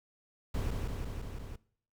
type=noise with echo; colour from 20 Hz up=brown; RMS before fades=-33 dBFS; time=0.54-0.71 s; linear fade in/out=5 ms; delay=170 ms; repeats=5; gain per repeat=-2 dB; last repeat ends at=1.56 s; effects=noise-tail reverb RT60 0.6 s tail -22 dB re dry